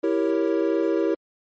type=chord; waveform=triangle; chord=E diminished seventh; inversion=none; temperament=equal; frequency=329.6 / 392 / 466.2 / 554.4 Hz; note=E4 / G4 / Bb4 / Db5; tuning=0 / 0 / 0 / 0 cents; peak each=-21 / -23 / -24 / -26 dBFS; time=0.03-1.15 s; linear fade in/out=10 ms; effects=MP3 32 kbps